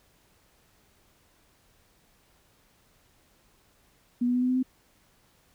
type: tone with pitch steps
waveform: sine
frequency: 243.2 / 246 / 248.9 / 251.8 / 254.7 / 257.7 Hz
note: B3 / B3 / B3 / B3 / C4 / C4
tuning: -26 / -7 / +14 / +34 / -46 / -26 cents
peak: -22 dBFS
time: 4.21-4.63 s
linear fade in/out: 10 ms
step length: 70 ms
effects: pink hiss -64 dBFS RMS until 5.54 s